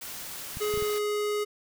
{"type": "noise", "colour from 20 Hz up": "white", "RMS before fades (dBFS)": -39, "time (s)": [0.01, 0.99], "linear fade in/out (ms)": 10}
{"type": "clicks", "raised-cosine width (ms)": 5, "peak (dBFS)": -26, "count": 4, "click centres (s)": [0.571, 0.74, 0.775, 0.824]}
{"type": "tone with pitch glide", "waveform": "square", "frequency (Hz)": [420.1, 417.4], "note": ["G#4", "G#4"], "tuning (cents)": [20, 9], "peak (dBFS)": -27, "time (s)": [0.6, 1.45], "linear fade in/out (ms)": 20, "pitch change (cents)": -11, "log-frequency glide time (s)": [0.82, 1.02]}
{"effects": []}